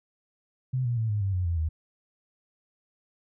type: tone with pitch steps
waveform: sine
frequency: 128.7 / 120.08 / 112.04 / 104.54 / 97.54 / 91 / 84.91 / 79.22 Hz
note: C3 / B2 / A2 / G#2 / G2 / F#2 / F2 / D#2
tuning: -28 / -48 / +32 / +12 / -8 / -28 / -48 / +32 cents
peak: -24 dBFS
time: 0.73-1.69 s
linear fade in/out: 10 ms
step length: 120 ms
effects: none